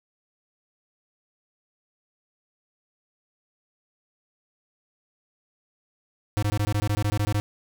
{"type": "tone bursts", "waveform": "square", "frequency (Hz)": 103.83, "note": "G#2", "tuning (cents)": 0, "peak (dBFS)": -22, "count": 14, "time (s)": [6.37, 7.4], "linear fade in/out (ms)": 0, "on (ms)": 55, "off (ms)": 20, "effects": []}